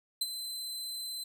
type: tone with ADSR envelope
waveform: sawtooth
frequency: 4059 Hz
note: B7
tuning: 47 cents sharp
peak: -24 dBFS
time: 0.21-1.24 s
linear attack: 6 ms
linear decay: 38 ms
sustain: -10 dB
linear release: 8 ms
effects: none